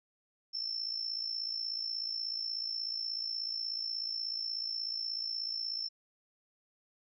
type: tone with amplitude modulation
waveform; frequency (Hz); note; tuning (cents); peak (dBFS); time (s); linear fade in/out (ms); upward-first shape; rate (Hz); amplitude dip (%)
sine; 5350; E8; +25; -31; 0.53-5.89; 20; sine; 56.5; 70
effects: none